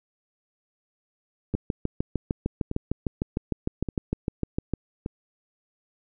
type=two click trains; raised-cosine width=3 ms; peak=-12 / -16 dBFS; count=22 / 4; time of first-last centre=1.55-4.737 / 1.54-5.061 s; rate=6.59 / 0.852 Hz; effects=none